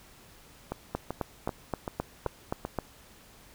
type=two click trains; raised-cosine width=1 ms; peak=-15 / -18 dBFS; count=8 / 6; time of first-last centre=0.95-2.787 / 0.72-2.651 s; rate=3.81 / 2.59 Hz; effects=pink hiss -55 dBFS RMS until 3.54 s